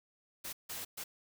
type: noise bursts at uneven times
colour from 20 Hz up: white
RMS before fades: -42 dBFS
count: 3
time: 0.44-0.53 / 0.69-0.85 / 0.97-1.04 s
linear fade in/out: 10 ms
effects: none